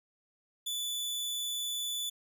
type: tone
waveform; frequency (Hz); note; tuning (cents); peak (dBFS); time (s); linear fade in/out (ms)
sawtooth; 3475; A7; -22; -30; 0.66-2.1; 10
effects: none